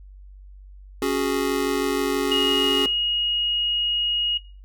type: chord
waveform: square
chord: C# suspended fourth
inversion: none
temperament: just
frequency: 277.2 / 369.6 / 415.8 Hz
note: C#4 / F#4 / G#4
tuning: 0 / -2 / +2 cents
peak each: -26 dBFS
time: 1.02-2.86 s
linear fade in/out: 2 ms
type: tone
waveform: sine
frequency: 2880 Hz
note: F#7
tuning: 47 cents flat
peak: -19 dBFS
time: 2.31-4.38 s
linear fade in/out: 10 ms
effects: noise-tail reverb RT60 0.4 s tail -20 dB re dry + added 48 Hz sine -41 dBFS peak until 4.64 s